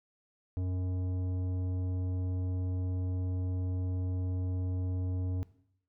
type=tone with tanh clipping; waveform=sine; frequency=91.7 Hz; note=F#2; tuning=15 cents flat; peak=-32 dBFS; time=0.57-5.43 s; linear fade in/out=0 ms; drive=12 dB; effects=noise-tail reverb RT60 0.7 s tail -18 dB re dry

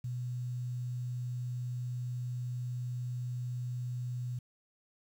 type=tone with quantisation; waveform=sine; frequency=123.47 Hz; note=B2; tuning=in tune; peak=-34 dBFS; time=0.04-4.39 s; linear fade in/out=5 ms; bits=10; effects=none

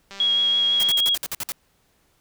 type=click train; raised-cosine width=0.2 ms; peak=-22 dBFS; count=160; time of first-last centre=0.11-0.917 s; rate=197 Hz
type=tone with vibrato; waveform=sine; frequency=3299 Hz; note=G#7; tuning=12 cents flat; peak=-17 dBFS; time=0.2-1.15 s; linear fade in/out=2 ms; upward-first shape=sine; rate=6 Hz; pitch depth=14 cents each way
type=noise bursts; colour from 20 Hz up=white; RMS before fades=-28 dBFS; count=9; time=0.8-1.52 s; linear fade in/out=0 ms; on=32 ms; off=54 ms
effects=pink hiss -64 dBFS RMS until 2.2 s

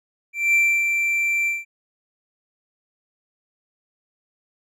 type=tone with ADSR envelope; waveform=triangle; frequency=2349 Hz; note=D7; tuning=in tune; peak=-12 dBFS; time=0.33-1.65 s; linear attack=210 ms; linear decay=290 ms; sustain=-5 dB; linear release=180 ms; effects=none

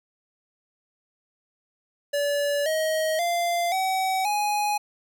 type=tone with pitch steps; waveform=square; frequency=575 / 630.7 / 691.7 / 758.7 / 832.2 Hz; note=D5 / D#5 / F5 / F#5 / G#5; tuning=-37 / +23 / -17 / +43 / +3 cents; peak=-23 dBFS; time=2.13-4.78 s; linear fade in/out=10 ms; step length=530 ms; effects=none

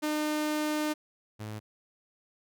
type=tone pair in turn; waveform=sawtooth; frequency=303.4 / 107.27 Hz; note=D#4 / A2; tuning=-44 / -44 cents; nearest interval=octave + tritone; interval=1800 cents; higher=first; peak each=-24 / -33 dBFS; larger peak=first; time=0.02-0.94 / 1.39-1.6 s; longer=first; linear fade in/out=20 ms; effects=none

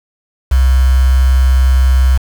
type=tone with quantisation; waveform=sine; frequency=64.8 Hz; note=C2; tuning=16 cents flat; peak=-6 dBFS; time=0.51-2.18 s; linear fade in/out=10 ms; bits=4; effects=none

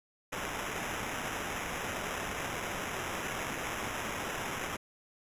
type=noise with sample-and-hold; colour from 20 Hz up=white; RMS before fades=-37 dBFS; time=0.32-4.77 s; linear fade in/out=10 ms; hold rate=4410 Hz; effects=resampled to 32000 Hz

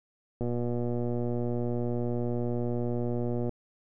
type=click train; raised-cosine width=2 ms; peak=-19 dBFS; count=371; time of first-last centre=0.41-3.493 s; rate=120 Hz; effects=none

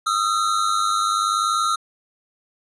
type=tone pair together; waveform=square; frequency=1244.5 / 1345.3 Hz; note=D#6 / E6; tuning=0 / +35 cents; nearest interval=minor second; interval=135 cents; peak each=-22 dBFS; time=0.06-1.76 s; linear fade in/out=10 ms; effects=resampled to 24000 Hz

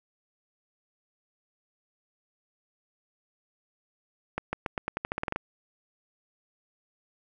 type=accelerating click train; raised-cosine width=0.5 ms; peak=-14 dBFS; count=13; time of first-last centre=4.38-5.36 s; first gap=150 ms; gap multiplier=0.88; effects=none

